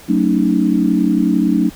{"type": "chord", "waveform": "sine", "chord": "D# half-diminished seventh", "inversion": "first", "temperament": "just", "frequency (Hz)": [186.68, 224, 280, 311.1], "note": ["F#3", "A3", "C#4", "D#4"], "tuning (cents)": [16, 31, 18, 0], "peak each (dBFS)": -17, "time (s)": [0.08, 1.7], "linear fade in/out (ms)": 20, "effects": ["pink hiss -40 dBFS RMS until 1.75 s"]}